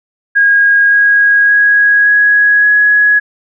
sine tone with pitch steps, 1635 / 1645.4 / 1655.9 / 1666.5 / 1677.1 Hz, G#6 / G#6 / G#6 / G#6 / G#6, -28 / -17 / -6 / +5 / +16 cents, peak -5 dBFS, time 0.35-3.2 s, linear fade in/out 20 ms, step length 570 ms, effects none

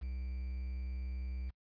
triangle tone with quantisation, 63.5 Hz, B1, 49 cents sharp, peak -35 dBFS, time 0.01-1.51 s, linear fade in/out 20 ms, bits 10, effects noise-tail reverb RT60 0.1 s tail -25 dB re dry + resampled to 11025 Hz

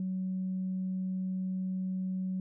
sine tone, 186.7 Hz, F#3, 16 cents sharp, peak -30 dBFS, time 0-2.4 s, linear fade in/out 2 ms, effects tanh soft clip ceiling -26 dBFS

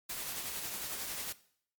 white noise with tremolo, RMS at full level -38 dBFS, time 0.09-1.33 s, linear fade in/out 10 ms, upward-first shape triangle, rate 11 Hz, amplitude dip 40%, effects noise-tail reverb RT60 0.6 s tail -18 dB re dry + Opus 48 kbps

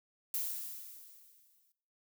violet noise with exponential decay, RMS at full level -34 dBFS, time 0.34-1.72 s, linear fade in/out 1 ms, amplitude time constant 300 ms, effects noise-tail reverb RT60 0.6 s tail -17 dB re dry

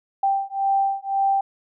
sine beating tone pair, 784 / 785.9 Hz, G5 / G5, 0 / +4 cents, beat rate 1.9 Hz, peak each -22 dBFS, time 0.23-1.41 s, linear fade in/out 5 ms, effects none

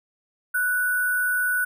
sine tone with sample-and-hold, 1480 Hz, F#6, in tune, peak -20 dBFS, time 0.54-1.65 s, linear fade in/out 10 ms, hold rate 11025 Hz, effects none

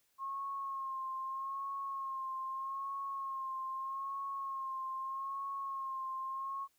sine tone with vibrato, 1077 Hz, C6, 50 cents sharp, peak -37 dBFS, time 0.18-6.68 s, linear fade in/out 50 ms, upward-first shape sine, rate 0.8 Hz, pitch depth 37 cents each way, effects white hiss -75 dBFS RMS until 6.78 s

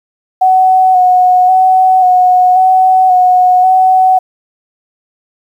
sine tone with vibrato, 740 Hz, F#5, in tune, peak -4 dBFS, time 0.41-4.19 s, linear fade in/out 10 ms, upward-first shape square, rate 0.93 Hz, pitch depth 21 cents each way, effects 7-bit

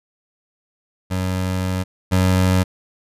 25% pulse tone pair in turn, 92.7 / 92.7 Hz, F#2 / F#2, +4 / +4 cents, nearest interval unison, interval 0 cents, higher neither, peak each -16 / -10 dBFS, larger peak second, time 1.1-1.84 / 2.11-2.64 s, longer first, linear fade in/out 20 ms, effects resampled to 32000 Hz

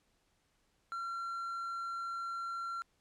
triangle tone, 1367 Hz, F6, 37 cents flat, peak -35 dBFS, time 0.92-2.82 s, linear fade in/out 0 ms, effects pink hiss -75 dBFS RMS until 3 s + low-pass 10000 Hz 12 dB/octave

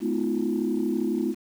sine tone cluster, 215.7 / 253 / 319 / 351.3 Hz, A3 / B3 / D#4 / F4, -34 / +42 / +43 / +10 cents, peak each -28 dBFS, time 0-1.35 s, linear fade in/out 50 ms, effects tanh soft clip ceiling -15 dBFS + 8-bit

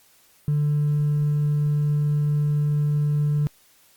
triangle tone with hard clipping, 147.7 Hz, D3, 10 cents sharp, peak -18 dBFS, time 0.48-3.47 s, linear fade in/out 0 ms, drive 2 dB, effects white hiss -57 dBFS RMS until 3.96 s + Opus 48 kbps

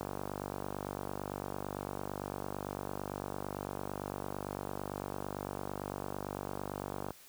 click train, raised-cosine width 1 ms, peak -23 dBFS, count 348, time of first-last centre 0.01-7.106 s, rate 48.9 Hz, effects white hiss -57 dBFS RMS until 7.28 s + high-pass 60 Hz 12 dB/octave

